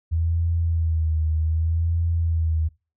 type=tone with vibrato; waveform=sine; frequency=81.3 Hz; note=E2; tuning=23 cents flat; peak=-19 dBFS; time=0.11-2.69 s; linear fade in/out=20 ms; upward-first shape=sine; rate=0.65 Hz; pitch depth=57 cents each way; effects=noise-tail reverb RT60 0.3 s tail -23 dB re dry